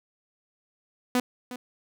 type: tone with echo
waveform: sawtooth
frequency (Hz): 248.7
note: B3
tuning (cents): +12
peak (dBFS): -17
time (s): 1.15-1.2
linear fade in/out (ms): 2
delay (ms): 360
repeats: 1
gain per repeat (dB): -14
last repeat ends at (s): 1.56
effects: none